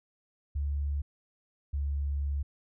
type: tone pair in turn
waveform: sine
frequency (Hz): 71.6 / 70.9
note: D2 / C#2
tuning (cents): -43 / +40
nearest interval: unison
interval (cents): 17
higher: first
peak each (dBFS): -28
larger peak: neither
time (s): 0.55-1.02 / 1.73-2.43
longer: second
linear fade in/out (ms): 10
effects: none